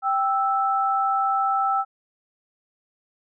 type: tone pair together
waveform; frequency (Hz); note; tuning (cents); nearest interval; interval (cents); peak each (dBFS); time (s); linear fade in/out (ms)
sine; 784 / 1318.5; G5 / E6; 0 / 0; major sixth; 900; -22; 0.02-1.85; 50
effects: none